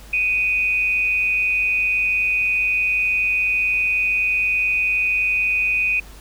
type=tone with amplitude modulation; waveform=sine; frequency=2489 Hz; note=D#7; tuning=in tune; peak=-14 dBFS; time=0.13-6 s; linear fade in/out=5 ms; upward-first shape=sine; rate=195 Hz; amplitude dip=55%; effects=added 50 Hz sine -39 dBFS peak until 6.2 s + pink hiss -45 dBFS RMS until 6.2 s